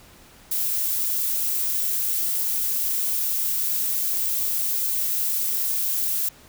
violet noise, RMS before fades -24 dBFS, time 0.51-6.29 s, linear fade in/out 5 ms, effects pink hiss -50 dBFS RMS until 6.48 s

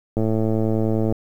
click train, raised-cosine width 2 ms, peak -9 dBFS, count 106, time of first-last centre 0.17-1.125 s, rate 110 Hz, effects 8-bit

